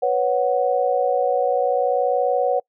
sine chord, B suspended second, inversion none, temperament equal, 493.9 / 554.4 / 740 Hz, B4 / C#5 / F#5, 0 / 0 / 0 cents, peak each -21 dBFS, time 0.02-2.6 s, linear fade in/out 10 ms, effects noise-tail reverb RT60 0.1 s tail -26 dB re dry

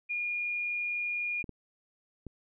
sine tone, 2428 Hz, D#7, 43 cents flat, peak -30 dBFS, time 0.09-1.43 s, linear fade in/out 20 ms
clicks, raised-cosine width 3 ms, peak -28 dBFS, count 3, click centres 1.442 / 1.493 / 2.267 s
effects none

